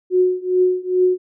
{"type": "tone with tremolo", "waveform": "sine", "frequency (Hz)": 366, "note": "F#4", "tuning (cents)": -19, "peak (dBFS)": -10, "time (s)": [0.1, 1.18], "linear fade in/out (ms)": 50, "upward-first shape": "triangle", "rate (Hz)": 2.4, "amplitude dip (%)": 95, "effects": []}